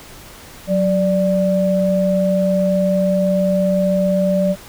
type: tone pair together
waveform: sine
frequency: 185 / 587.3 Hz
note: F#3 / D5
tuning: 0 / 0 cents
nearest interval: octave + minor sixth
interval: 2000 cents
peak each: -16 dBFS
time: 0.67-4.56 s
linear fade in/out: 50 ms
effects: pink hiss -39 dBFS RMS until 4.68 s